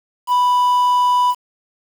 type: tone with quantisation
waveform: triangle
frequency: 987.8 Hz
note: B5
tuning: in tune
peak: -10 dBFS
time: 0.27-1.35 s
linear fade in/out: 50 ms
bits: 6
effects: none